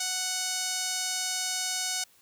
sawtooth tone with band-pass filter, 740 Hz, F#5, in tune, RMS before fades -31 dBFS, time 0-2.04 s, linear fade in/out 5 ms, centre 6500 Hz, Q 1.5, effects white hiss -61 dBFS RMS until 2.21 s

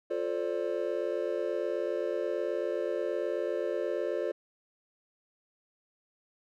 triangle chord, D minor seventh, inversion first, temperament just, 352.4 / 440.5 / 528.6 / 587.3 Hz, F4 / A4 / C5 / D5, +16 / +2 / +18 / 0 cents, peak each -33 dBFS, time 0.1-4.32 s, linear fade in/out 10 ms, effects none

